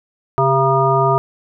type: harmonic tone with a mistuned harmonic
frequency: 135.6 Hz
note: C#3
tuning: 38 cents flat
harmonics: 1 / 3 / 5 / 7 / 9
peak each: -18 / -18 / -18 / -18 / -18 dBFS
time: 0.38-1.18 s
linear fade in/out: 0 ms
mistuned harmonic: 3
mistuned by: -41 cents
effects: none